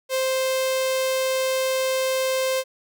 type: tone with notch filter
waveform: sawtooth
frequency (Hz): 523.3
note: C5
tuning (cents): 0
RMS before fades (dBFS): -23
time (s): 0.09-2.64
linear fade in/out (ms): 50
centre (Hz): 1300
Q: 1.4
effects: none